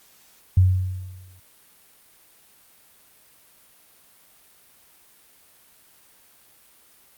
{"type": "tone with exponential decay", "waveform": "sine", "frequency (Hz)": 92.5, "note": "F#2", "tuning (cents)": 0, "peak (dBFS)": -10, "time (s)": [0.57, 1.4], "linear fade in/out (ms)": 5, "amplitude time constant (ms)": 180, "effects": ["white hiss -55 dBFS RMS until 7.17 s", "Opus 48 kbps"]}